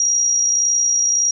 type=tone with amplitude modulation; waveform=sine; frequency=5710 Hz; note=F8; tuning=37 cents sharp; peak=-12 dBFS; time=0-1.31 s; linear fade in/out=2 ms; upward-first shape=sine; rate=61.7 Hz; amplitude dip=40%; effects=none